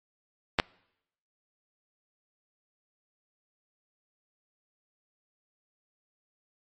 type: clicks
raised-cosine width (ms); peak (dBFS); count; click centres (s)
0.3; -6; 2; 0.588 / 0.599
effects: noise-tail reverb RT60 0.8 s tail -26 dB re dry + MP3 32 kbps